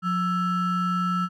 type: ring-modulated tone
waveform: triangle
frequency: 752 Hz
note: F#5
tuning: 28 cents sharp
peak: -17 dBFS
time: 0.02-1.29 s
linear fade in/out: 50 ms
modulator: 573 Hz
effects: none